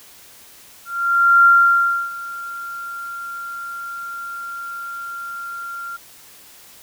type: tone with ADSR envelope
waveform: sine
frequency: 1384 Hz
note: F6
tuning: 16 cents flat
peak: -7 dBFS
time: 0.85-5.97 s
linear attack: 600 ms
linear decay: 650 ms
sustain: -20 dB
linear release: 13 ms
effects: white hiss -45 dBFS RMS until 6.82 s